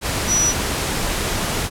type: tone in noise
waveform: sine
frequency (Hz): 5880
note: F#8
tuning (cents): -12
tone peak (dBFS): -15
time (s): 0.27-0.54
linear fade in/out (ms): 50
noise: pink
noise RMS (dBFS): -22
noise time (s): 0.01-1.7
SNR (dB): +4
effects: low-pass 12000 Hz 12 dB/octave